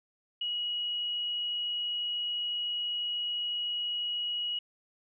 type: tone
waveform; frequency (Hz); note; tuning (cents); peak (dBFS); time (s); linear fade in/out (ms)
sine; 2907; F#7; -31; -30; 0.41-4.59; 5
effects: none